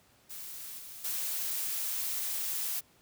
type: noise with level steps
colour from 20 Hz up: blue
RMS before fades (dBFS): -43 / -46 / -34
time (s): 0.29-2.81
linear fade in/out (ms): 20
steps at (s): 0.78 / 1.04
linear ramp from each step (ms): 10
effects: pink hiss -64 dBFS RMS until 3.01 s + high-pass 60 Hz 12 dB/octave